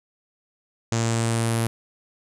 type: tone with low-pass filter sweep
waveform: sawtooth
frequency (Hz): 114.7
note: A#2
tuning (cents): -28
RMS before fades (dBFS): -23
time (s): 0.92-1.67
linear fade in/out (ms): 0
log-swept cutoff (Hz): 6900 to 11000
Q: 4.2
effects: none